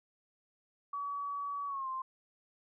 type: tone with pitch glide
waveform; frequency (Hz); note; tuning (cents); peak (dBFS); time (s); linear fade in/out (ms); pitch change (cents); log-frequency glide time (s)
sine; 1137 to 1048.7; C#6 to C6; +44 to +4; -35; 0.93-2.02; 5; -140; 1.67-1.88
effects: none